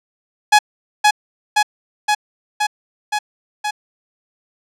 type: tone with echo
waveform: sawtooth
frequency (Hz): 840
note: G#5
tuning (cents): +19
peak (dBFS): -3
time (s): 0.52-0.59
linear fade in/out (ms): 10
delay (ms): 520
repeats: 6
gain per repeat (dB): -2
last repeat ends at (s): 3.71
effects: low-pass 9000 Hz 12 dB/octave